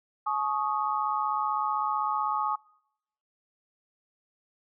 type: chord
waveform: sine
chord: Ab suspended fourth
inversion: none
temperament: equal with one note detuned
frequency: 852.5 / 1108.7 / 1244.5 Hz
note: Ab5 / Db6 / Eb6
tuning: +45 / 0 / 0 cents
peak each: -30 dBFS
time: 0.26-2.56 s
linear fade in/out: 10 ms
effects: noise-tail reverb RT60 0.8 s tail -25 dB re dry